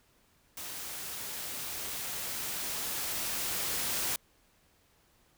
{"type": "noise with level ramp", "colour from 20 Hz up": "white", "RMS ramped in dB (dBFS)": [-41, -32], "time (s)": [0.57, 4.16], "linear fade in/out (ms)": 2, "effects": ["pink hiss -67 dBFS RMS until 5.37 s"]}